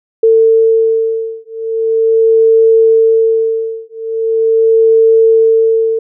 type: beating tone pair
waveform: sine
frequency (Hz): 448.8 / 449.21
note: A4 / A4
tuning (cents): +34 / +36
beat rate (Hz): 0.41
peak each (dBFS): -10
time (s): 0.23-5.99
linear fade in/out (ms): 5
effects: none